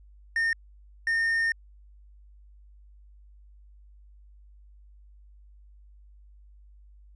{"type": "tone bursts at uneven times", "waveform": "triangle", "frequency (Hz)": 1826, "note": "A#6", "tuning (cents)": -36, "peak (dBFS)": -21, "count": 2, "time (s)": [[0.36, 0.53], [1.07, 1.52]], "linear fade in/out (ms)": 2, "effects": ["added 50 Hz sine -50 dBFS peak until 7.15 s", "resampled to 24000 Hz"]}